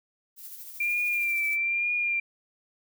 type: noise with tremolo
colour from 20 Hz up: violet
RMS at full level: -41 dBFS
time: 0.36-1.58 s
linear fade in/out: 50 ms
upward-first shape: sine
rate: 13 Hz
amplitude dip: 40%
type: tone with vibrato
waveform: sine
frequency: 2376 Hz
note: D7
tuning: 20 cents sharp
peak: -24 dBFS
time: 0.8-2.2 s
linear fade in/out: 5 ms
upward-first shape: triangle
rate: 1.1 Hz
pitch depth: 47 cents each way
effects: none